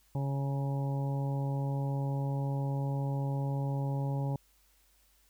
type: harmonic tone with a mistuned harmonic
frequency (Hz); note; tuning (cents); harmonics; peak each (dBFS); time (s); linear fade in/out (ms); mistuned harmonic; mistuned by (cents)
138.59; C#3; 0; 1 / 2 / 3 / 4 / 5 / 6 / 7; -30 / -41 / -46 / -43 / -53 / -44 / -50; 0.15-4.36; 2; 7; -29
effects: added 50 Hz sine -68 dBFS peak until 5.29 s + white hiss -68 dBFS RMS until 5.29 s